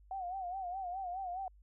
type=tone with vibrato; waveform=sine; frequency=740 Hz; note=F#5; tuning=in tune; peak=-37 dBFS; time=0.11-1.48 s; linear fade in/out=2 ms; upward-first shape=sine; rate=4.8 Hz; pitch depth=97 cents each way; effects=added 50 Hz sine -58 dBFS peak until 1.62 s